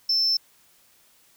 triangle tone, 5320 Hz, E8, 15 cents sharp, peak -17 dBFS, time 0.09-0.37 s, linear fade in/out 5 ms, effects tanh soft clip ceiling -15 dBFS + white hiss -59 dBFS RMS until 1.36 s

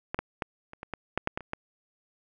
clicks, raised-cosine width 0.5 ms, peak -15 / -13 / -14 / -28 / -23 / -18 / -11 / -11 / -16 / -28 / -16 dBFS, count 11, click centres 0.145 / 0.19 / 0.422 / 0.734 / 0.831 / 0.937 / 1.176 / 1.274 / 1.375 / 1.407 / 1.534 s, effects none

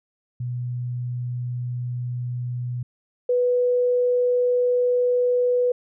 sine tone pair in turn, 123 / 493.2 Hz, B2 / B4, -7 / -2 cents, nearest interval 2 octaves, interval 2405 cents, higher second, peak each -25 / -17 dBFS, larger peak second, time 0.4-2.83 / 3.29-5.72 s, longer neither, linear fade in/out 5 ms, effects none

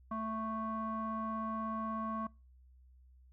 square tone with low-pass filter, 220.9 Hz, A3, 7 cents sharp, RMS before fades -38 dBFS, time 0.11-2.27 s, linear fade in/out 5 ms, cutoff 1100 Hz, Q 5.7, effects noise-tail reverb RT60 0.3 s tail -25 dB re dry + added 63 Hz sine -58 dBFS peak until 3.32 s

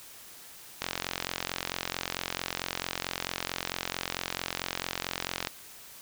click train, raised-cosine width 0.2 ms, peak -12 dBFS, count 208, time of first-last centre 0.82-5.472 s, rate 44.5 Hz, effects white hiss -49 dBFS RMS until 6.01 s

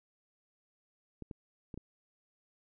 clicks, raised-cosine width 3 ms, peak -30 dBFS, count 4, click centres 1.223 / 1.312 / 1.742 / 1.776 s, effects none

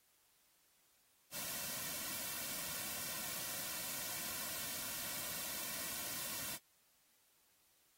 white noise with comb filter, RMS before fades -43 dBFS, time 1.31-6.59 s, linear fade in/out 50 ms, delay 2.4 ms, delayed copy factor -0.6, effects white hiss -73 dBFS RMS until 7.97 s + AAC 48 kbps

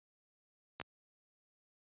clicks, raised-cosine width 0.3 ms, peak -24 dBFS, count 2, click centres 0.8 / 0.814 s, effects high-pass 80 Hz 12 dB/octave + resampled to 8000 Hz

